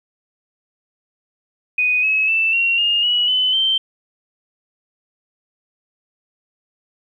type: tone with pitch steps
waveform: sine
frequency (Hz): 2489 / 2571 / 2655 / 2743 / 2833 / 2926 / 3022 / 3121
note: D#7 / E7 / E7 / F7 / F7 / F#7 / F#7 / G7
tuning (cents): 0 / -44 / +12 / -32 / +24 / -20 / +36 / -8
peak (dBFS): -14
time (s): 1.78-3.78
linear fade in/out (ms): 5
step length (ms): 250
effects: 9-bit